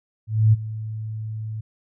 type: tone with ADSR envelope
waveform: sine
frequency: 109.3 Hz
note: A2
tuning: 11 cents flat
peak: -10 dBFS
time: 0.27-1.61 s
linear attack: 260 ms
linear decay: 24 ms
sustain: -17 dB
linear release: 8 ms
effects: none